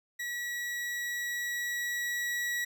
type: tone with level ramp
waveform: 40% pulse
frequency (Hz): 1928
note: B6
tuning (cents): -42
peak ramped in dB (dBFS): -33 to -29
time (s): 0.19-2.65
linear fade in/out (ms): 10
effects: none